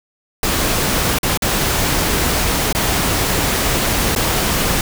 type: noise with dropouts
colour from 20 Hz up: pink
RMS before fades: -17 dBFS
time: 0.43-4.81 s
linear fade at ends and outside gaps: 2 ms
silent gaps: 1.186-1.231 / 1.375-1.421 / 2.727-2.749 / 4.151-4.161 s
effects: none